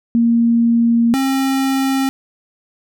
sine / square tone pair in turn, 233.1 / 268.4 Hz, A#3 / C4, 0 / +44 cents, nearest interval major second, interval 244 cents, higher second, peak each -10 / -15 dBFS, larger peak first, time 0.15-1.14 / 1.14-2.09 s, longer first, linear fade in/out 0 ms, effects none

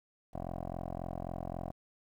10% pulse tone with low-pass filter, 43.72 Hz, F1, 3 cents sharp, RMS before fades -40 dBFS, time 0.33-1.72 s, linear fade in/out 20 ms, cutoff 750 Hz, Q 3.8, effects 11-bit

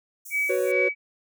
white high-pass noise, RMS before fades -41 dBFS, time 0.25-0.72 s, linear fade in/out 10 ms, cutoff 5800 Hz, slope 96 dB/octave
sine tone with tremolo, 2280 Hz, C#7, 48 cents sharp, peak -21 dBFS, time 0.3-0.95 s, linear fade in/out 50 ms, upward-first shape sine, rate 2.4 Hz, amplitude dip 100%
triangle chord, F# suspended fourth, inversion none, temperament equal with one note detuned, 372.6 / 493.9 / 554.4 Hz, F#4 / B4 / C#5, +12 / 0 / 0 cents, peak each -24 dBFS, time 0.49-0.89 s, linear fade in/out 10 ms
effects none

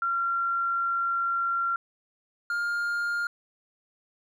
sine / triangle tone pair in turn, 1374 / 1407.7 Hz, F6 / F6, -29 / +13 cents, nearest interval unison, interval 42 cents, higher second, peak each -24 dBFS, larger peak neither, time 0.02-1.76 / 2.5-3.27 s, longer first, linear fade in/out 2 ms, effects none

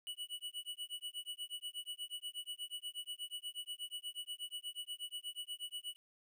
square tone with tremolo, 2944 Hz, F#7, 9 cents flat, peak -40 dBFS, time 0.07-5.96 s, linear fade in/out 0 ms, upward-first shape sine, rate 8.3 Hz, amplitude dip 100%, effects 13-bit

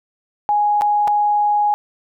sine tone with dropouts, 830.6 Hz, G#5, in tune, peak -13 dBFS, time 0.49-1.74 s, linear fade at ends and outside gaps 0 ms, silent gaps 0.811-0.819 / 1.075-1.079 s, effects none

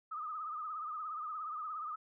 sine tone with vibrato, 1244.5 Hz, D#6, in tune, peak -38 dBFS, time 0.11-1.96 s, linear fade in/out 10 ms, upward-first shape triangle, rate 17 Hz, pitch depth 95 cents each way, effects none

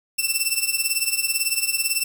10% pulse tone with tremolo, 2678 Hz, E7, 27 cents sharp, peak -8 dBFS, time 0.18-2.04 s, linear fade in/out 10 ms, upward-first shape triangle, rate 18 Hz, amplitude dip 85%, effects 7-bit

